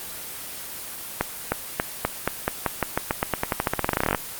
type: accelerating click train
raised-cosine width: 0.5 ms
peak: -5 dBFS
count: 29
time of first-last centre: 1.21-4.148 s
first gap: 310 ms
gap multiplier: 0.9
effects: white hiss -35 dBFS RMS until 4.39 s + Opus 24 kbps